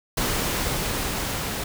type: noise with level ramp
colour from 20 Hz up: pink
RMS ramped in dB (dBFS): -24 to -29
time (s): 0.17-1.64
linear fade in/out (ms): 5
effects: none